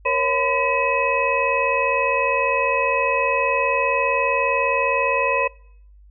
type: tone cluster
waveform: sine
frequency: 471.3 / 551 / 1009 / 1933 / 2556 Hz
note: A#4 / C#5 / B5 / B6 / D#7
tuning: +19 / -11 / +37 / -38 / +46 cents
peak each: -26 / -23 / -22 / -30 / -22 dBFS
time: 0.05-5.48 s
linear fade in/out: 10 ms
effects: noise-tail reverb RT60 0.7 s tail -25 dB re dry + added 50 Hz sine -45 dBFS peak until 6.1 s